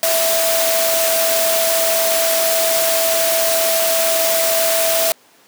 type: tone in noise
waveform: sine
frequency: 658 Hz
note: E5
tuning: 3 cents flat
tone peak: -17 dBFS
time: 0.03-5.12 s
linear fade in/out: 0 ms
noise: white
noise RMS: -18 dBFS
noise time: 0.03-5.12 s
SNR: -2 dB
effects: pink hiss -50 dBFS RMS until 5.47 s + high-pass 300 Hz 12 dB/octave